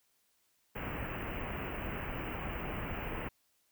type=band-stop noise; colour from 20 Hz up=pink; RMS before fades=-39 dBFS; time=0.75-3.29 s; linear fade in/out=10 ms; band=2900 to 16000 Hz; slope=96 dB/octave; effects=white hiss -74 dBFS RMS until 3.71 s